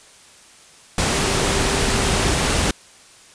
sine tone in noise, 392 Hz, G4, in tune, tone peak -28 dBFS, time 1.13-2.31 s, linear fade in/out 2 ms, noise pink, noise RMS -19 dBFS, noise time 0.98-2.71 s, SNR -12 dB, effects white hiss -47 dBFS RMS until 3.34 s + resampled to 22050 Hz

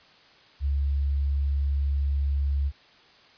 sine tone, 70 Hz, C#2, 18 cents sharp, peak -22 dBFS, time 0.6-2.72 s, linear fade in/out 50 ms, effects white hiss -55 dBFS RMS until 3.37 s + resampled to 11025 Hz

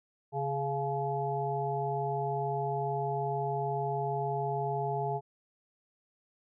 harmonic tone with a mistuned harmonic, 138.9 Hz, C#3, 4 cents sharp, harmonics 1 / 3 / 5 / 6, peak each -35 / -35 / -35 / -35 dBFS, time 0.32-5.21 s, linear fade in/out 50 ms, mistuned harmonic 6, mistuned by +43 cents, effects none

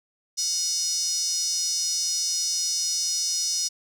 5% pulse tone with high-pass filter, 731 Hz, F#5, 21 cents flat, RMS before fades -26 dBFS, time 0.37-3.69 s, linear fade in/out 20 ms, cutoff 5400 Hz, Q 6.6, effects none

